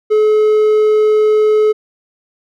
triangle tone, 428.2 Hz, A4, 47 cents flat, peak -6 dBFS, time 0.1-1.73 s, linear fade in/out 20 ms, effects none

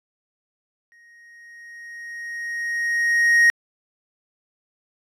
triangle tone with exponential growth, 1874 Hz, A#6, 9 cents sharp, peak -9 dBFS, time 0.92-3.5 s, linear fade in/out 0 ms, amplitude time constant 560 ms, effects resampled to 32000 Hz

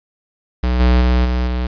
square tone with level steps, 61.74 Hz, B1, in tune, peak -15 / -10 / -12 / -16 / -18 dBFS, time 0.63-1.67 s, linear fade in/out 5 ms, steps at 0.79 / 1 / 1.24 / 1.46 s, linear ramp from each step 20 ms, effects resampled to 11025 Hz + 7-bit

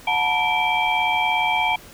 sine tone cluster, 729 / 880 / 957 / 2332 / 3216 Hz, F#5 / A5 / A#5 / D7 / G7, -26 / 0 / +45 / -13 / +44 cents, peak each -25 / -22 / -29 / -22 / -28 dBFS, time 0.07-1.76 s, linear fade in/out 5 ms, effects pink hiss -44 dBFS RMS until 1.93 s

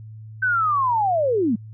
sine linear sweep, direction down, 1544 to 196 Hz, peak -17 dBFS, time 0.42-1.56 s, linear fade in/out 10 ms, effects added 109 Hz sine -36 dBFS peak until 1.73 s

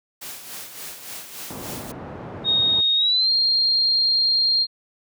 white noise with tremolo, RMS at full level -34 dBFS, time 0.21-1.92 s, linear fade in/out 10 ms, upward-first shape sine, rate 3.5 Hz, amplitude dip 55%
pink low-pass noise, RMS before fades -33 dBFS, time 1.5-2.81 s, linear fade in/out 5 ms, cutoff 1000 Hz, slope 12 dB/octave
sine tone with pitch glide, 3729 to 4210 Hz, A#7 to C8, 0 to +10 cents, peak -16 dBFS, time 2.44-4.67 s, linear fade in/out 50 ms, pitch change +210 cents, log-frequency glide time 2.96-3.3 s
effects high-pass 100 Hz 12 dB/octave

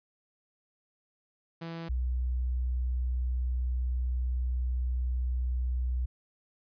sawtooth / sine tone pair in turn, 166 / 62.18 Hz, E3 / B1, +12 / +12 cents, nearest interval octave + perfect fourth, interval 1700 cents, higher first, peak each -33 / -27 dBFS, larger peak second, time 1.61-1.89 / 1.89-6.06 s, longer second, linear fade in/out 10 ms, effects resampled to 11025 Hz

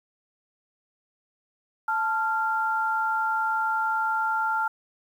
sine tone pair together, 880 / 1385.5 Hz, A5 / F6, 0 / -14 cents, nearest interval minor sixth, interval 786 cents, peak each -26 / -25 dBFS, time 1.88-4.68 s, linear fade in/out 5 ms, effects 9-bit

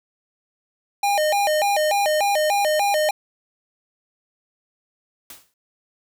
square tone with vibrato, 703 Hz, F5, 11 cents sharp, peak -18 dBFS, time 1.03-3.11 s, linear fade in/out 5 ms, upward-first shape square, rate 3.4 Hz, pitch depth 240 cents each way
white noise with exponential decay, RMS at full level -36 dBFS, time 5.3-5.54 s, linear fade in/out 2 ms, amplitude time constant 52 ms
effects none

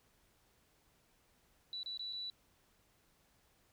sine tone with dropouts, 3951 Hz, B7, in tune, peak -40 dBFS, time 1.73-2.3 s, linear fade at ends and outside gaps 1 ms, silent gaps 1.831-1.86 / 1.974-1.994 / 2.126-2.131 s, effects pink hiss -72 dBFS RMS until 3.72 s

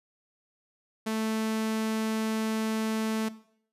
sawtooth tone, 220 Hz, A3, in tune, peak -24 dBFS, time 1.06-3.29 s, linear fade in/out 10 ms, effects noise-tail reverb RT60 0.6 s tail -17 dB re dry + resampled to 32000 Hz

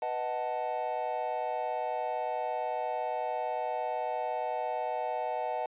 triangle chord, B dominant seventh, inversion none, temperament equal, 493.9 / 622.3 / 740 / 880 Hz, B4 / D#5 / F#5 / A5, 0 / 0 / 0 / 0 cents, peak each -37 / -34 / -33 / -34 dBFS, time 0.02-5.66 s, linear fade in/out 2 ms, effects resampled to 8000 Hz

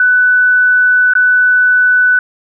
sine tone with dropouts, 1493 Hz, F#6, 15 cents sharp, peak -6 dBFS, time 0-2.19 s, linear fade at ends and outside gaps 2 ms, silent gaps 1.136-1.152 s, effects none

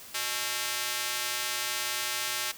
square tone with high-pass filter, 122.2 Hz, B2, 18 cents flat, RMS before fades -32 dBFS, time 0.14-2.52 s, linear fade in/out 10 ms, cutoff 2000 Hz, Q 0.55, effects white hiss -47 dBFS RMS until 2.57 s

